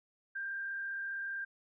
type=tone with frequency modulation; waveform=sine; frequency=1589 Hz; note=G6; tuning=23 cents sharp; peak=-36 dBFS; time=0.35-1.45 s; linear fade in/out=10 ms; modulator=35.3 Hz; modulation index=0.67; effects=none